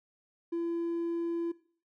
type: tone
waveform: triangle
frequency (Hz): 337.9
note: E4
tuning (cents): +43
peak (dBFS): -27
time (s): 0.52-1.52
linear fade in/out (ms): 10
effects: noise-tail reverb RT60 0.5 s tail -21 dB re dry + tanh soft clip ceiling -25 dBFS